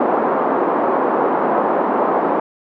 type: band-pass noise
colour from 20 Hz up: white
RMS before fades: -17 dBFS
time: 0-2.4 s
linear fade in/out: 5 ms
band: 240 to 1000 Hz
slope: 24 dB/octave
effects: none